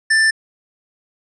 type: tone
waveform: square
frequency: 1772 Hz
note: A6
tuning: 12 cents sharp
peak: -12 dBFS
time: 0.1-0.31 s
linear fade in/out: 10 ms
effects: resampled to 22050 Hz